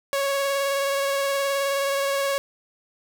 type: tone with vibrato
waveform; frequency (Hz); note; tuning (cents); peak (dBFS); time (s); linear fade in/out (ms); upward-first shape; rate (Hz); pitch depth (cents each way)
sawtooth; 554.4; C#5; 0; -18; 0.13-2.38; 0; sine; 19; 18
effects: none